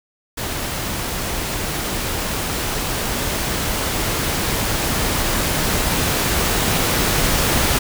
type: noise with level ramp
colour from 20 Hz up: pink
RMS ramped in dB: -25 to -17 dBFS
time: 0.37-7.79 s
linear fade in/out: 10 ms
effects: none